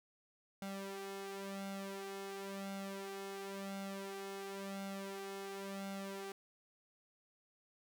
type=tone with flanger; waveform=sawtooth; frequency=196 Hz; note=G3; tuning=in tune; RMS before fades=-45 dBFS; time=0.62-6.32 s; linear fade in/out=2 ms; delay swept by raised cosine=1.4 to 2.8 ms; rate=0.95 Hz; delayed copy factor=+0.75; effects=none